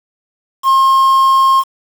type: tone with quantisation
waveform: triangle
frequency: 1069 Hz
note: C6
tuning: 37 cents sharp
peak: -5 dBFS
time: 0.63-1.64 s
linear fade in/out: 50 ms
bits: 5
effects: none